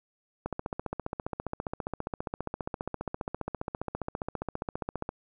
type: click train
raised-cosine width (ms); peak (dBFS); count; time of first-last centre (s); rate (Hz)
1; -18; 70; 0.46-5.091; 14.9
effects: none